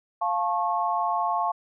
sine chord, F augmented, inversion none, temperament just, 698.5 / 873.1 / 1091.3 Hz, F5 / A5 / C#6, 0 / -14 / -27 cents, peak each -27 dBFS, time 0.21-1.52 s, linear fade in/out 10 ms, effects none

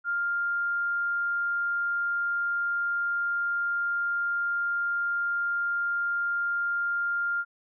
sine tone, 1400 Hz, F6, 4 cents sharp, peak -25 dBFS, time 0.04-7.45 s, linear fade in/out 50 ms, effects none

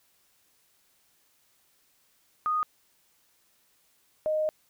sine tone pair in turn, 1238 / 619 Hz, D#6 / D#5, -9 / -9 cents, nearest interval octave, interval 1200 cents, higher first, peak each -24 dBFS, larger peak neither, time 2.46-2.63 / 4.26-4.49 s, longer second, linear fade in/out 0 ms, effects white hiss -67 dBFS RMS until 4.69 s

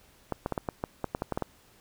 clicks, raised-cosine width 1 ms, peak -15 dBFS, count 12, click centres 0.323 / 0.461 / 0.523 / 0.578 / 0.688 / 0.839 / 1.043 / 1.149 / 1.221 / 1.323 / 1.375 / 1.423 s, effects pink hiss -60 dBFS RMS until 1.8 s

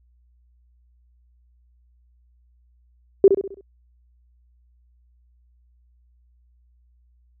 sine tone with echo, 392 Hz, G4, in tune, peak -6 dBFS, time 3.24-3.28 s, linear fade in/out 2 ms, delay 66 ms, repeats 5, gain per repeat -7 dB, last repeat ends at 3.61 s, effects added 60 Hz sine -56 dBFS peak until 7.4 s

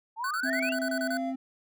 sine exponential sweep, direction up, 863 to 2990 Hz, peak -30 dBFS, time 0.16-0.75 s, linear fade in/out 50 ms
square tone bursts, 1496 Hz, F#6, 19 cents sharp, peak -32 dBFS, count 10, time 0.24-1.172 s, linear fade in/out 2 ms, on 68 ms, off 28 ms
triangle tone with vibrato, 261.6 Hz, C4, in tune, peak -29 dBFS, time 0.43-1.36 s, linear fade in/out 10 ms, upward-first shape sine, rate 2.6 Hz, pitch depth 10 cents each way
triangle tone with pitch glide, 659.3 to 685.7 Hz, E5 to F5, 0 to -32 cents, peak -30 dBFS, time 0.44-1.34 s, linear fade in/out 50 ms, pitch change +68 cents, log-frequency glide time 1.07-1.13 s
effects none

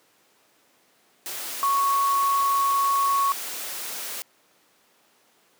sine tone in noise, 1108.7 Hz, C#6, in tune, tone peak -19 dBFS, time 1.63-3.32 s, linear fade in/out 0 ms, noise white, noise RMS -33 dBFS, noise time 1.26-4.22 s, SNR +11 dB, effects pink hiss -61 dBFS RMS until 5.59 s + high-pass 300 Hz 12 dB/octave

